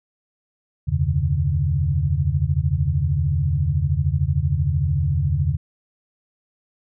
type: tone cluster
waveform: sine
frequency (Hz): 79.2 / 92 / 133.3 / 146.7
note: D#2 / F#2 / C3 / D3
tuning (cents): +31 / -9 / +33 / -2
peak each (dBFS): -23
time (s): 0.87-5.57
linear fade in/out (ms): 20
effects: none